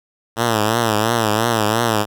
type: tone with vibrato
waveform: 5% pulse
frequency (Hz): 111.6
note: A2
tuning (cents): +25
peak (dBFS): -4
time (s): 0.36-2.06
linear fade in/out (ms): 50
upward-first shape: triangle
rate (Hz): 2.9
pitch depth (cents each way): 130
effects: none